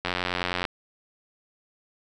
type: click train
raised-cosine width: 0.3 ms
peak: -10 dBFS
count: 55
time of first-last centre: 0.05-0.652 s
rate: 89.7 Hz
effects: none